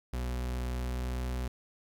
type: tone with pitch glide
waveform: 40% pulse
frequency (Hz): 61.74 to 62.31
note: B1 to B1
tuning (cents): 0 to +16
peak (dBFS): -31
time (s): 0.13-1.48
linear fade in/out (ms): 5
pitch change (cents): +16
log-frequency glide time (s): 0.6-1.3
effects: 11-bit